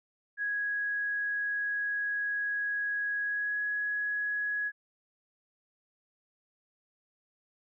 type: tone with pitch glide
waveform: sine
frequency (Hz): 1661.2 to 1675.7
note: G#6 to G#6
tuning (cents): 0 to +15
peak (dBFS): -29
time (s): 0.37-4.72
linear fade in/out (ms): 50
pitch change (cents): +15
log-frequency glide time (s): 3.23-3.59
effects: none